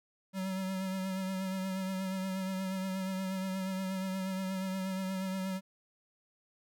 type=tone with vibrato; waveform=square; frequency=189.5 Hz; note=F#3; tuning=42 cents sharp; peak=-34 dBFS; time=0.33-5.61 s; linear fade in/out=50 ms; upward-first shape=triangle; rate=8.4 Hz; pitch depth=35 cents each way; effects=none